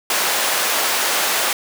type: high-pass noise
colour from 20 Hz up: pink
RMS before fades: -19 dBFS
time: 0.1-1.53 s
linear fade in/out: 2 ms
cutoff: 670 Hz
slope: 12 dB/octave
effects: none